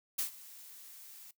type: noise with ADSR envelope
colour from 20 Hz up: blue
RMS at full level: -32 dBFS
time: 0.18-1.31 s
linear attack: 11 ms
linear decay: 110 ms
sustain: -20 dB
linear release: 4 ms
effects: noise-tail reverb RT60 0.1 s tail -17 dB re dry